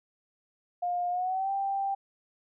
sine tone with pitch glide, 709 to 786.7 Hz, F5 to G5, +26 to +6 cents, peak -27 dBFS, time 0.82-1.95 s, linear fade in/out 10 ms, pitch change +180 cents, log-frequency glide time 1.1-1.51 s, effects none

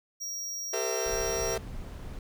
square tone, 5660 Hz, F8, 22 cents sharp, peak -34 dBFS, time 0.2-1.56 s, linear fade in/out 20 ms
40% pulse chord, C dominant seventh, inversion second, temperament equal with one note detuned, 392 / 457.4 / 523.3 / 659.3 Hz, G4 / Bb4 / C5 / E5, 0 / -33 / 0 / 0 cents, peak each -34 / -33 / -38 / -34 dBFS, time 0.73-1.58 s, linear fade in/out 5 ms
brown noise, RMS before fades -39 dBFS, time 1.06-2.19 s, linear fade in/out 2 ms
effects none

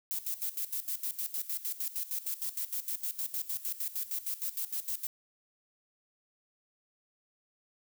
violet noise with tremolo, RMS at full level -34 dBFS, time 0.11-5.07 s, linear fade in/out 0 ms, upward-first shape square, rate 6.5 Hz, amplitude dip 80%, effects none

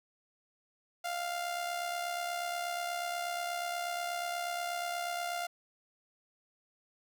sawtooth tone with amplitude modulation, 698.5 Hz, F5, in tune, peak -28 dBFS, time 1.04-5.47 s, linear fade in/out 10 ms, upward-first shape sine, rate 68.3 Hz, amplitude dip 50%, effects none

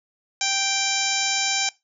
harmonic tone with a mistuned harmonic, 784 Hz, G5, in tune, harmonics 1 / 2 / 3 / 4 / 5 / 6 / 7 / 8 / 9, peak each -30 / -33 / -28 / -31 / -30 / -32 / -30 / -29 / -29 dBFS, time 0.41-1.69 s, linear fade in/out 2 ms, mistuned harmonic 6, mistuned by +32 cents, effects noise-tail reverb RT60 0.2 s tail -20 dB re dry

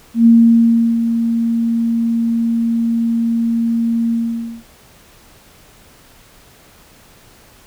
sine tone with ADSR envelope, 230.8 Hz, A#3, 17 cents flat, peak -4 dBFS, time 0.14-4.64 s, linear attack 120 ms, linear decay 720 ms, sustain -9 dB, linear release 520 ms, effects pink hiss -46 dBFS RMS until 7.66 s

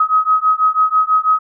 sine beating tone pair, 1265 / 1271.1 Hz, D#6 / D#6, +28 / +37 cents, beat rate 6.1 Hz, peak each -14 dBFS, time 0-1.39 s, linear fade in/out 5 ms, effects none

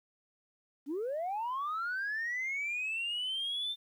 sine linear sweep, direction up, 260.3 to 3599 Hz, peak -31 dBFS, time 0.86-3.76 s, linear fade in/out 50 ms, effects tanh soft clip ceiling -30 dBFS + 11-bit

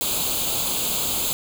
white noise with comb filter, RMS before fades -24 dBFS, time 0.01-1.33 s, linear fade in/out 0 ms, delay 0.27 ms, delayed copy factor +0.8, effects none

